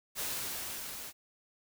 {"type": "noise with level ramp", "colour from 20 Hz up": "white", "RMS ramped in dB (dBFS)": [-35, -44], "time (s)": [0.15, 1.13], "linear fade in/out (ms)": 50, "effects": []}